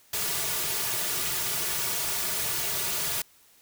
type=noise with comb filter; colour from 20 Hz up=white; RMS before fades=-29 dBFS; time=0.13-3.22 s; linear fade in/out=5 ms; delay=3.8 ms; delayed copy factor=-0.9; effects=white hiss -59 dBFS RMS until 3.61 s